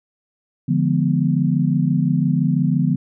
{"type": "chord", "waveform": "sine", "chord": "D diminished seventh", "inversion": "none", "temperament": "equal with one note detuned", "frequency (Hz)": [146.83, 172.71, 207.7, 246.9], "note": ["D3", "F3", "Ab3", "Cb4"], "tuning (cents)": [0, -19, 0, 0], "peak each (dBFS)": [-19, -19, -25, -21], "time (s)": [0.68, 2.96], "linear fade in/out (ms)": 10, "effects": []}